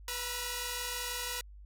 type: tone cluster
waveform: 5% pulse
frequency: 491.5 / 957 / 1346 Hz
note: B4 / A#5 / E6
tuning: -8 / +45 / +36 cents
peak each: -27 / -27 / -30 dBFS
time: 0.08-1.41 s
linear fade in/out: 2 ms
effects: added 50 Hz sine -48 dBFS peak until 1.65 s